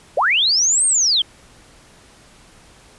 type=linear two-way sweep; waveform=sine; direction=up then down; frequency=460 to 8740 to 3030 Hz; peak=-13 dBFS; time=0.17-1.22 s; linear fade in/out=5 ms; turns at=0.86 s; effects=pink hiss -48 dBFS RMS until 2.98 s + resampled to 24000 Hz